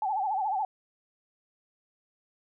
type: tone with vibrato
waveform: sine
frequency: 810 Hz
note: G#5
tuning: 43 cents flat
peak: -26 dBFS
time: 0.02-0.65 s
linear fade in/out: 2 ms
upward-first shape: sine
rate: 14 Hz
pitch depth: 140 cents each way
effects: none